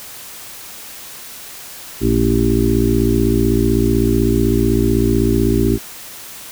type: harmonic tone with a mistuned harmonic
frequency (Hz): 55.9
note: A1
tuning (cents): +28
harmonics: 1 / 2 / 4 / 5 / 6 / 7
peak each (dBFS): -19 / -19 / -19 / -19 / -19 / -19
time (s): 2-5.79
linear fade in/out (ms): 50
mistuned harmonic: 2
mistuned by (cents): +76
effects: white hiss -34 dBFS RMS until 6.51 s